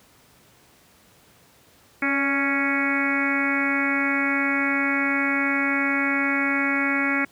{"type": "harmonic tone with a mistuned harmonic", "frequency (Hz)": 277.2, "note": "C#4", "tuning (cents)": 0, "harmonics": [1, 2, 3, 4, 5, 6, 7, 8, 9], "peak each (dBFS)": [-25, -34, -35, -34, -29, -29, -29, -25, -36], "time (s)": [2.02, 7.25], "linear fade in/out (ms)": 5, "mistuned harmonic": 2, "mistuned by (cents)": 42, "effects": ["pink hiss -55 dBFS RMS until 7.31 s", "high-pass 80 Hz 12 dB/octave"]}